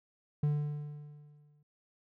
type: tone with exponential decay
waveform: triangle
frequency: 147.8 Hz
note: D3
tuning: 11 cents sharp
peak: -23 dBFS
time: 0.43-1.63 s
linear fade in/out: 5 ms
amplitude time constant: 260 ms
effects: none